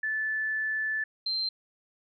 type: tone pair in turn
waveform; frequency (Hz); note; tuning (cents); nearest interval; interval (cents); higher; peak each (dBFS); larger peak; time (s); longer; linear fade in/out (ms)
sine; 1746 / 4135; A6 / C8; -14 / -21; octave + minor third; 1493; second; -27; neither; 0.03-1.04 / 1.26-1.49; first; 5
effects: none